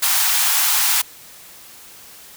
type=high-pass noise; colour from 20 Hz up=white; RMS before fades=-17 dBFS; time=0.02-1.02 s; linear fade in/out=10 ms; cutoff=730 Hz; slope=48 dB/octave; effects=white hiss -42 dBFS RMS until 2.36 s